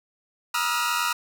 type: tone cluster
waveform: sawtooth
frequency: 956 / 1238 / 1326 / 1416 Hz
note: A#5 / D#6 / E6 / F6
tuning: +43 / -9 / +10 / +23 cents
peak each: -25 dBFS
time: 0.54-1.13 s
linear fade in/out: 5 ms
effects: none